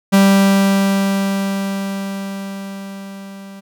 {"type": "tone with level ramp", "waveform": "45% pulse", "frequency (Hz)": 196, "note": "G3", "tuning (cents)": 0, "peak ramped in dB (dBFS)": [-7, -33], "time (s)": [0.12, 3.61], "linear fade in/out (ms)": 20, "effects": []}